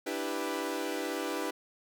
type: chord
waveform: sawtooth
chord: E minor seventh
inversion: third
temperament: equal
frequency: 293.7 / 329.6 / 392 / 493.9 Hz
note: D4 / E4 / G4 / B4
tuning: 0 / 0 / 0 / 0 cents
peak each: -34 dBFS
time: 0.06-1.51 s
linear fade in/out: 10 ms
effects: none